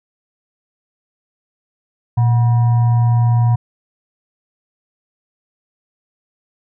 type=tone with frequency modulation; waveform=sine; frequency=117.6 Hz; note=A#2; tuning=16 cents sharp; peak=-10 dBFS; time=2.17-3.56 s; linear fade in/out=10 ms; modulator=849 Hz; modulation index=0.25; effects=none